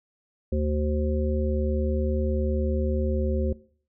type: harmonic tone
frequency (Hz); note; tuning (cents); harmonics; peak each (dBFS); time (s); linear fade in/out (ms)
75.1; D2; +39; 1 / 3 / 5 / 7; -24 / -29 / -31 / -32; 0.52-3.53; 5
effects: noise-tail reverb RT60 0.5 s tail -20 dB re dry